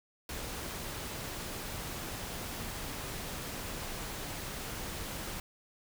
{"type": "noise", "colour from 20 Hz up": "pink", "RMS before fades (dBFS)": -40, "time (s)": [0.29, 5.4], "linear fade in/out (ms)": 2, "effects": []}